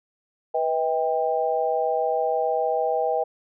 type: tone cluster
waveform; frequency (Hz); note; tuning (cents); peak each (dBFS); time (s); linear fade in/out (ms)
sine; 491.4 / 638 / 793; B4 / D#5 / G5; -9 / +43 / +20; -25; 0.54-3.24; 10
effects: none